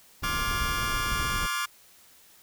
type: noise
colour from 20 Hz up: brown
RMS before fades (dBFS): -33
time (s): 0.22-1.47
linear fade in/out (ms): 10
type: chord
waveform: sawtooth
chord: D half-diminished seventh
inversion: third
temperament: just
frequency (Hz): 1057.2 / 1174.7 / 1409.6 / 1691.5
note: C6 / D6 / F6 / Ab6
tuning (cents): +18 / 0 / +16 / +31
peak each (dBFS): -31 / -28 / -28 / -32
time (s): 0.23-1.66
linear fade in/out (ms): 10
effects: white hiss -56 dBFS RMS until 2.42 s